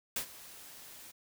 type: noise with ADSR envelope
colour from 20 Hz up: white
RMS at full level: -33 dBFS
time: 0.16-1.12 s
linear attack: 3 ms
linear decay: 88 ms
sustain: -18 dB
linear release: 16 ms
effects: none